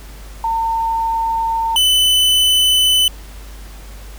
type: tone pair in turn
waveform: sine / 45% pulse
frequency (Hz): 907 / 3011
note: A#5 / F#7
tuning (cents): -48 / +30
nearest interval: octave + major sixth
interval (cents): 2078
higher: second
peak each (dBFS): -15 / -10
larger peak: second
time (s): 0.44-1.76 / 1.76-3.08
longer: neither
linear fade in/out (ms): 2
effects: added 50 Hz sine -32 dBFS peak until 4.18 s + pink hiss -41 dBFS RMS until 4.18 s